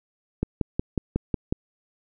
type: click train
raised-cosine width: 3 ms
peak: -10 dBFS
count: 7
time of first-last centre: 0.43-1.525 s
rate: 5.48 Hz
effects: none